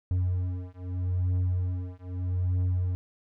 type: beating tone pair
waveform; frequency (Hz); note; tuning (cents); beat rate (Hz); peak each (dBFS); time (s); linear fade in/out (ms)
triangle; 90.4 / 91.2; F#2 / F#2; -40 / -24; 0.8; -27; 0.11-2.95; 0
effects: none